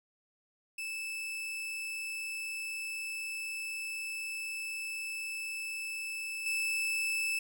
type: tone with level steps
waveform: 40% pulse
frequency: 2628 Hz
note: E7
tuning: 6 cents flat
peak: -35 / -29 dBFS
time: 0.78-7.39 s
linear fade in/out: 5 ms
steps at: 6.46 s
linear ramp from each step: 2 ms
effects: none